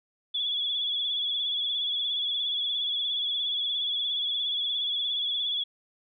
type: tone with vibrato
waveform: sine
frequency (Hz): 3400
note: G#7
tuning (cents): +40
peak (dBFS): -26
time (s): 0.34-5.64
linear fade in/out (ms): 10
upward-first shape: sine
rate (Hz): 17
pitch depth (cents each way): 46
effects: none